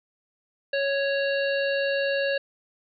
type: harmonic tone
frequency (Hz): 554.4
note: C#5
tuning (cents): 0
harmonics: 1 / 3 / 5 / 7 / 8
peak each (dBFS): -24 / -29 / -33 / -38 / -39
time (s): 0.73-2.38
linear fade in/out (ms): 5
effects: none